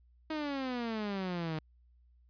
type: exponential sweep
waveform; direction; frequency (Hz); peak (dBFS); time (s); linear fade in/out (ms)
sawtooth; down; 317.4 to 153.6; -30; 0.3-1.59; 5
effects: added 60 Hz sine -61 dBFS peak until 2.29 s + resampled to 11025 Hz